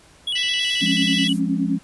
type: tone with vibrato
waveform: triangle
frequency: 3136 Hz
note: G7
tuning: in tune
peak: -20 dBFS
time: 0.27-1.33 s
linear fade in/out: 5 ms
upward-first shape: square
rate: 9.3 Hz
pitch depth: 110 cents each way
type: harmonic tone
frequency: 659.3 Hz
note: E5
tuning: in tune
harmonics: 3 / 4 / 5 / 6 / 7 / 8 / 9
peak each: -27 / -29 / -31 / -33 / -34 / -35 / -36 dBFS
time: 0.35-1.28 s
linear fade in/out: 10 ms
type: noise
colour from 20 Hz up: violet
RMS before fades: -35 dBFS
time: 0.59-1.41 s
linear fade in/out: 50 ms
type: chord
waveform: sine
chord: Db major seventh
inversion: first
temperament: equal with one note detuned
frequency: 174.61 / 207.7 / 267.4 / 277.2 Hz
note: F3 / Ab3 / C4 / Db4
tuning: 0 / 0 / +38 / 0 cents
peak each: -24 dBFS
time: 0.81-1.79 s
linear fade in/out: 20 ms
effects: pink hiss -51 dBFS RMS until 1.83 s + resampled to 24000 Hz